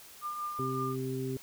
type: tone with tremolo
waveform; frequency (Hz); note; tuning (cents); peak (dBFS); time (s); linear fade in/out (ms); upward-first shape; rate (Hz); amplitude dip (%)
sine; 1201; D6; +38; -32; 0.21-0.96; 50; triangle; 5.3; 45
type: harmonic tone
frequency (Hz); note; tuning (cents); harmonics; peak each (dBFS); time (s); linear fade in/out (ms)
130.81; C3; 0; 1 / 2 / 3; -36 / -37 / -36; 0.59-1.37; 2
effects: white hiss -52 dBFS RMS until 1.42 s